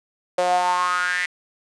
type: tone with high-pass filter sweep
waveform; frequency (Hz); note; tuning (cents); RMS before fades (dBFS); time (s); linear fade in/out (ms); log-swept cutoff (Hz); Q
sawtooth; 179.3; F3; +46; -21; 0.38-1.26; 5; 570 to 2000; 7.6
effects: resampled to 22050 Hz